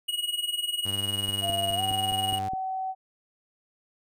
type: tone with tremolo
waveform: square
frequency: 2900 Hz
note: F#7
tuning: 35 cents flat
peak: -24 dBFS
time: 0.08-2.39 s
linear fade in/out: 10 ms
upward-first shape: triangle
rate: 20 Hz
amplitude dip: 90%
type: tone with vibrato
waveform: sawtooth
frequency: 98.9 Hz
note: G2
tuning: 16 cents sharp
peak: -30 dBFS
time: 0.85-2.49 s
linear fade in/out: 10 ms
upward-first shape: square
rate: 12 Hz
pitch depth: 16 cents each way
type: click train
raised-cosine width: 3 ms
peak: -25 dBFS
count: 7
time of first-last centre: 1.29-2.535 s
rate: 4.82 Hz
type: tone with pitch glide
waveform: sine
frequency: 687 to 757.9 Hz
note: F5 to F#5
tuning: -29 to +41 cents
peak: -28 dBFS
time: 1.41-2.95 s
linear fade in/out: 50 ms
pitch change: +170 cents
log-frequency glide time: 1.75-1.81 s
effects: none